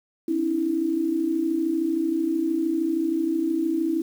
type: tone cluster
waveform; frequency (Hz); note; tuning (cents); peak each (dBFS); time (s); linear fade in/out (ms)
sine; 267.9 / 293.9 / 327; C4 / D4 / E4; +41 / +1 / -14; -30 / -30 / -22; 0.28-4.02; 5
effects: 8-bit